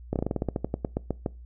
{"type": "slowing click train", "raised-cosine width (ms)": 2, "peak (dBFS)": -13, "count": 16, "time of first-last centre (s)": [0.13, 1.262], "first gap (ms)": 28, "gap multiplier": 1.13, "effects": ["noise-tail reverb RT60 0.3 s tail -23 dB re dry", "added 60 Hz sine -42 dBFS peak until 1.45 s"]}